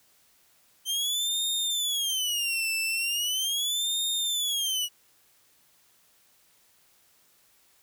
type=tone with vibrato; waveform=sawtooth; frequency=3120 Hz; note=G7; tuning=9 cents flat; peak=-23 dBFS; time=0.85-4.89 s; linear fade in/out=50 ms; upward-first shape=sine; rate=0.39 Hz; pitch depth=280 cents each way; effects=white hiss -63 dBFS RMS until 7.82 s